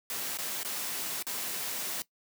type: noise with dropouts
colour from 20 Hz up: white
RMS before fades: -35 dBFS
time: 0.1-2.02 s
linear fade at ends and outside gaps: 1 ms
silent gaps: 0.373-0.386 / 0.632-0.648 / 1.226-1.267 s
effects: noise-tail reverb RT60 0.1 s tail -19 dB re dry + high-pass 150 Hz 12 dB/octave